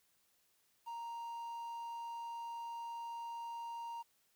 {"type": "tone with quantisation", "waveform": "triangle", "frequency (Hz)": 932.3, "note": "A#5", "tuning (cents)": 0, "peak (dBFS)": -40, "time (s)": [0.86, 4.03], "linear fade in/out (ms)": 20, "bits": 11, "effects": ["white hiss -75 dBFS RMS until 4.35 s"]}